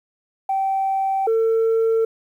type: tone pair in turn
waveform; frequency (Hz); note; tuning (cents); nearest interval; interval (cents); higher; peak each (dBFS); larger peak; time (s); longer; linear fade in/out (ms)
sine; 775 / 450.1; G5 / A4; -20 / +39; major sixth; 941; first; -17 / -13; second; 0.49-1.27 / 1.27-2.05; neither; 5
effects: tanh soft clip ceiling -14 dBFS + 9-bit